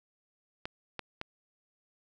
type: clicks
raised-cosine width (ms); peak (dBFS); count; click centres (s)
0.3; -20; 3; 0.655 / 0.993 / 1.214
effects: none